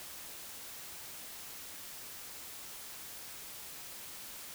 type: silence
effects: white hiss -47 dBFS RMS until 4.54 s